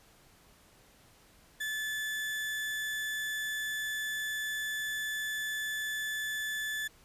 35% pulse tone, 1737 Hz, A6, 23 cents flat, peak -31 dBFS, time 1.6-6.88 s, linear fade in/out 10 ms, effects pink hiss -61 dBFS RMS until 7.04 s + resampled to 32000 Hz

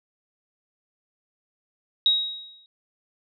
sine tone with exponential decay, 3800 Hz, A#7, 33 cents sharp, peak -14 dBFS, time 2.06-2.66 s, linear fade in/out 1 ms, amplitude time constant 130 ms, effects none

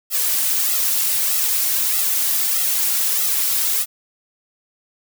blue noise with flanger, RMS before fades -19 dBFS, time 0.1-3.86 s, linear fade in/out 50 ms, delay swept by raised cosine 1.5 to 3.7 ms, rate 1.6 Hz, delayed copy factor +0.95, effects none

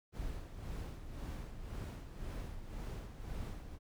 brown noise with tremolo, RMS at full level -41 dBFS, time 0.12-3.79 s, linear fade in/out 50 ms, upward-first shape sine, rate 1.9 Hz, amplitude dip 60%, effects none

